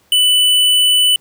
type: tone with hard clipping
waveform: sine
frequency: 2984 Hz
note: F#7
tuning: 14 cents sharp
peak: -10 dBFS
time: 0.12-1.16 s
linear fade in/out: 2 ms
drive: 16 dB
effects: pink hiss -55 dBFS RMS until 1.2 s + high-pass 80 Hz 12 dB/octave